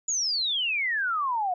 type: exponential sweep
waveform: sine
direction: down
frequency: 6990 to 698.5 Hz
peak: -24 dBFS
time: 0.08-1.54 s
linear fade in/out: 5 ms
effects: none